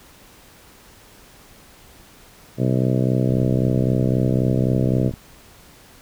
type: harmonic tone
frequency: 63.8 Hz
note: C2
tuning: 43 cents flat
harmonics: 2 / 3 / 4 / 5 / 6 / 7 / 8 / 9 / 10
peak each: -19 / -23 / -25 / -27 / -29 / -30 / -31 / -32 / -33 dBFS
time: 2.57-5.12 s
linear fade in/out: 50 ms
type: click train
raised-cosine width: 5 ms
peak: -20 dBFS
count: 74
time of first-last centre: 3.3-5.139 s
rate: 39.7 Hz
effects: pink hiss -48 dBFS RMS until 6.01 s